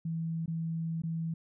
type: tone with dropouts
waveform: sine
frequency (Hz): 163.8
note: E3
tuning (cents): -11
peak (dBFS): -31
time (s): 0.05-1.34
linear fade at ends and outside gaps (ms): 5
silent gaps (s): 0.46-0.478 / 1.02-1.035
effects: none